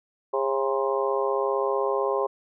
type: harmonic tone with a mistuned harmonic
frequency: 135.6 Hz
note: C#3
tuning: 38 cents flat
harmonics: 3 / 4 / 5 / 6 / 7 / 8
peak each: -26 / -27 / -34 / -33 / -34 / -30 dBFS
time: 0.33-2.27 s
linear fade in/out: 10 ms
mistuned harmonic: 8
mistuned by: -55 cents
effects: none